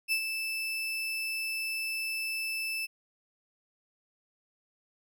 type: tone with ADSR envelope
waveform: 35% pulse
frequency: 2637 Hz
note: E7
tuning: in tune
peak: -23 dBFS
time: 0.08-2.87 s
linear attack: 41 ms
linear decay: 78 ms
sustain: -7 dB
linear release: 24 ms
effects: none